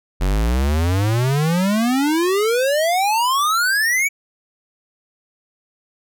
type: exponential sweep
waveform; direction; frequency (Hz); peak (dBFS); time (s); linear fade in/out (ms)
square; up; 44.07 to 2306; -16; 0.2-4.09; 20
effects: none